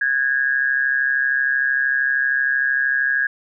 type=tone with amplitude modulation; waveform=sine; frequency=1643 Hz; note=G#6; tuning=19 cents flat; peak=-13 dBFS; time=0.01-3.27 s; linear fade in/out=5 ms; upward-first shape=sine; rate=133 Hz; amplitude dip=70%; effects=none

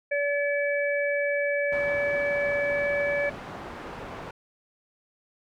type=harmonic tone; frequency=573 Hz; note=D5; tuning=43 cents flat; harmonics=1 / 3 / 4; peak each=-25 / -30 / -31 dBFS; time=0.11-3.3 s; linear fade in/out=10 ms
type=low-pass noise; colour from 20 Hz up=white; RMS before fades=-39 dBFS; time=1.72-4.31 s; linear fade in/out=5 ms; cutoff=1100 Hz; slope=12 dB/octave
effects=none

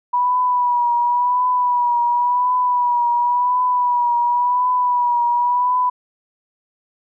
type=tone with vibrato; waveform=sine; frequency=977 Hz; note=B5; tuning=19 cents flat; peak=-14 dBFS; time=0.13-5.9 s; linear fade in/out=10 ms; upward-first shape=triangle; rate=0.93 Hz; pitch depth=44 cents each way; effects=none

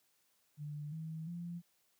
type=tone with pitch steps; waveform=sine; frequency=148.2 / 159.76 / 172.22 Hz; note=D3 / D#3 / F3; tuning=+16 / +46 / -24 cents; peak=-40 dBFS; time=0.57-1.62 s; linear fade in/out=50 ms; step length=350 ms; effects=white hiss -75 dBFS RMS until 1.99 s + high-pass 80 Hz 12 dB/octave

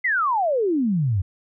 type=exponential sweep; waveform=sine; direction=down; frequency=2093 to 87.2 Hz; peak=-18 dBFS; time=0.04-1.22 s; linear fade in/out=10 ms; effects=none

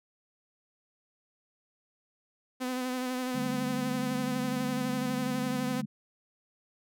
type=tone with vibrato; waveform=sawtooth; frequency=253.6 Hz; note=B3; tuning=46 cents sharp; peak=-27 dBFS; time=2.6-5.82 s; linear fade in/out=20 ms; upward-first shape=sine; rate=12 Hz; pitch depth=28 cents each way
type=chord; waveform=sine; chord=D suspended fourth; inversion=none; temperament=just; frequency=146.83 / 195.78 / 220.2 Hz; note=D3 / G3 / A3; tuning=0 / -2 / +2 cents; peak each=-38 / -38 / -35 dBFS; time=3.34-5.86 s; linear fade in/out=10 ms
effects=none

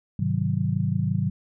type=chord; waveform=sine; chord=Ab dominant seventh; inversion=none; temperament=just; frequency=103.83 / 129.78 / 155.74 / 186.89 Hz; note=Ab2 / C3 / Eb3 / Gb3; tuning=0 / -14 / +2 / +18 cents; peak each=-27 dBFS; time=0.19-1.3 s; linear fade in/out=5 ms; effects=none

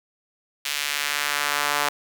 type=tone with high-pass filter sweep; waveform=sawtooth; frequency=145.4 Hz; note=D3; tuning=17 cents flat; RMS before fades=-25 dBFS; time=0.65-1.89 s; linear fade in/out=5 ms; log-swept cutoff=2700 to 940 Hz; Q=1.1; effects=none

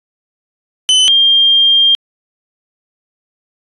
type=tone pair in turn; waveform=40% pulse / sine; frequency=3028 / 3200 Hz; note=F#7 / G7; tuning=+39 / +35 cents; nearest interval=minor second; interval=96 cents; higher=second; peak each=-6 dBFS; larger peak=neither; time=0.89-1.08 / 1.08-1.95 s; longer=second; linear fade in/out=0 ms; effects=resampled to 24000 Hz

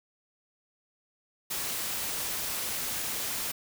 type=noise; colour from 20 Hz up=white; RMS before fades=-33 dBFS; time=1.5-3.52 s; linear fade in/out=10 ms; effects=none

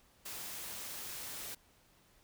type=noise; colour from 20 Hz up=white; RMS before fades=-44 dBFS; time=0.25-1.55 s; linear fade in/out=10 ms; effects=pink hiss -67 dBFS RMS until 2.23 s

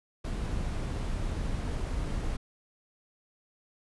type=noise; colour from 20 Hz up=brown; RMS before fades=-32 dBFS; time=0.24-2.37 s; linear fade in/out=10 ms; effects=resampled to 24000 Hz

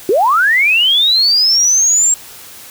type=linear sweep; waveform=sine; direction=up; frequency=340 to 7540 Hz; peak=-8 dBFS; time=0.09-2.14 s; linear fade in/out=2 ms; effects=white hiss -35 dBFS RMS until 2.7 s

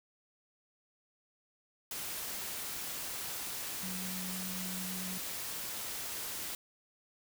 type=tone in noise; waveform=sine; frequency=185 Hz; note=F#3; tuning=in tune; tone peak=-41 dBFS; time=3.83-5.18 s; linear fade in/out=2 ms; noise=white; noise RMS=-40 dBFS; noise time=1.91-6.55 s; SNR=-4 dB; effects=none

